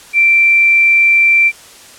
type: tone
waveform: sine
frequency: 2349 Hz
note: D7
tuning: in tune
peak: -6 dBFS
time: 0.13-1.52 s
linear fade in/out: 50 ms
effects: white hiss -38 dBFS RMS until 1.98 s + low-pass 10000 Hz 12 dB/octave